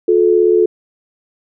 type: tone pair together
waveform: sine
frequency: 357 / 433.9 Hz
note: F4 / A4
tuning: +38 / -24 cents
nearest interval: minor third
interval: 338 cents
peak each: -11 dBFS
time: 0.08-0.66 s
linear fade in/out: 5 ms
effects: none